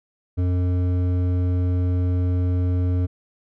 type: tone with hard clipping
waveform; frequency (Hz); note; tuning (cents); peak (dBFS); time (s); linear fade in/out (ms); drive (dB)
triangle; 90; F#2; -47; -20; 0.37-3.07; 20; 14
effects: none